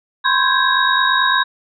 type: tone cluster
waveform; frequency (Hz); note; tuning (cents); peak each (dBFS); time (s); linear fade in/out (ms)
sine; 1016 / 1065 / 1574 / 1659 / 3788; B5 / C6 / G6 / G#6 / A#7; +49 / +30 / +7 / -2 / +27; -19; 0.24-1.44; 20
effects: none